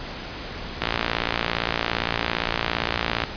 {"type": "click train", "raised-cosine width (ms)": 0.3, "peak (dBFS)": -5, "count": 140, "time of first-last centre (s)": [0.82, 3.237], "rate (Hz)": 57.5, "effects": ["pink hiss -34 dBFS RMS until 3.36 s", "resampled to 11025 Hz"]}